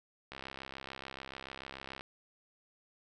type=click train; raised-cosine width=0.3 ms; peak=-27 dBFS; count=114; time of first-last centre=0.32-2.009 s; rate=66.9 Hz; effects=none